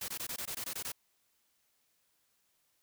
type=noise bursts; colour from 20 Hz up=white; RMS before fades=-39 dBFS; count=10; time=0.01-0.92 s; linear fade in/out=5 ms; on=73 ms; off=20 ms; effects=white hiss -75 dBFS RMS until 2.82 s